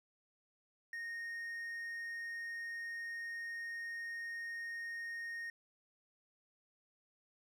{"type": "tone", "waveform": "triangle", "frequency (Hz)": 1854, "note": "A#6", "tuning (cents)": -10, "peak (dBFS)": -39, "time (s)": [0.93, 5.5], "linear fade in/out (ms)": 2, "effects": []}